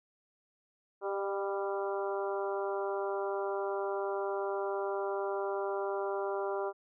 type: harmonic tone with a mistuned harmonic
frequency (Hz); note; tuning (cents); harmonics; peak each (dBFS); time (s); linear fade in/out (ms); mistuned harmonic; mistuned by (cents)
197.3; G3; +11; 2 / 3 / 4 / 5 / 6 / 7; -34 / -38 / -40 / -42 / -44 / -45; 1.01-6.73; 50; 3; +25
effects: none